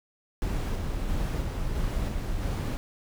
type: noise with tremolo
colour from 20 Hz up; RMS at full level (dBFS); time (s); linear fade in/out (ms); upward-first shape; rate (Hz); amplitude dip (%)
brown; -28; 0.42-2.77; 0; square; 1.5; 25
effects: none